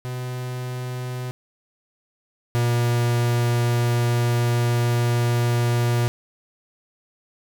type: tone pair in turn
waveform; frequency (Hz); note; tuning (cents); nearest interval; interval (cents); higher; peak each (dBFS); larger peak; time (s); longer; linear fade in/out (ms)
45% pulse; 125.6 / 119.55; B2 / A#2; +30 / +44; minor second; 86; first; -27 / -18; second; 0.05-1.31 / 2.55-6.08; second; 0
effects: none